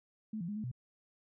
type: tone with pitch steps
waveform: sine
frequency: 216.8 / 170 / 207.3 / 215.3 / 124.2 Hz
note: A3 / F3 / G#3 / A3 / B2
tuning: -25 / -46 / -3 / -37 / +10 cents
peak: -36 dBFS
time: 0.33-0.715 s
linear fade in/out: 5 ms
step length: 77 ms
effects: none